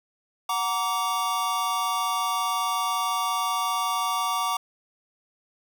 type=chord; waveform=square; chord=Gb augmented; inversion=none; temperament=equal with one note detuned; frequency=740 / 932.3 / 1157.8 Hz; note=Gb5 / Bb5 / D6; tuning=0 / 0 / -25 cents; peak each=-32 / -30 / -27 dBFS; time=0.49-4.57 s; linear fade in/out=5 ms; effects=none